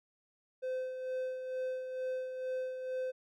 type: tone with tremolo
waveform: triangle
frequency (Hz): 514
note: C5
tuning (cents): -31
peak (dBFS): -31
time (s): 0.62-3.12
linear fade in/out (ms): 20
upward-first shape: sine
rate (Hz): 2.2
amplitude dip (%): 50
effects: none